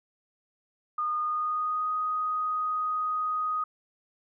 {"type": "tone with pitch glide", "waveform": "sine", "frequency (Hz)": [1223, 1248], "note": ["D#6", "D#6"], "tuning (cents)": [-30, 5], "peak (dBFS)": -26, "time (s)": [0.98, 3.64], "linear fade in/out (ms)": 5, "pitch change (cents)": 35, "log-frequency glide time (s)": [1.19, 1.9], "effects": []}